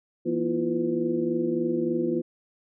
sine tone cluster, 166.6 / 240.1 / 325.2 / 348.6 / 502 Hz, E3 / B3 / E4 / F4 / B4, +19 / -49 / -23 / -3 / +28 cents, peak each -35 / -29 / -31 / -26 / -33 dBFS, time 0.25-2.22 s, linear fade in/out 20 ms, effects none

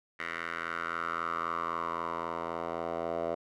10% pulse tone with band-pass filter sweep, 83.8 Hz, E2, 29 cents sharp, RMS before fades -35 dBFS, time 0.19-3.35 s, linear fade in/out 10 ms, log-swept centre 1800 to 660 Hz, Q 4.4, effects none

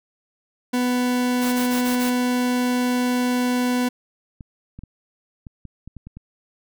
40% pulse tone, 248 Hz, B3, 7 cents sharp, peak -18 dBFS, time 0.73-3.89 s, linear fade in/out 10 ms
white noise bursts, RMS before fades -31 dBFS, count 5, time 1.41-2.11 s, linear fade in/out 20 ms, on 120 ms, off 25 ms
clicks, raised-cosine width 5 ms, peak -25 dBFS, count 9, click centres 4.408 / 4.79 / 4.836 / 5.468 / 5.653 / 5.876 / 5.967 / 6.07 / 6.17 s
effects none

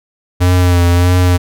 square tone with vibrato, 88.7 Hz, F2, 27 cents sharp, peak -8 dBFS, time 0.4-1.38 s, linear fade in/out 20 ms, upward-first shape sine, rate 1.6 Hz, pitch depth 35 cents each way, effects none

